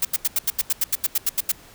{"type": "noise bursts", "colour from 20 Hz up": "blue", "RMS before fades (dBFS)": -20, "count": 14, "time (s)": [0.02, 1.519], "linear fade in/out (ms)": 5, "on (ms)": 30, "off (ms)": 83, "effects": ["pink hiss -48 dBFS RMS until 1.74 s"]}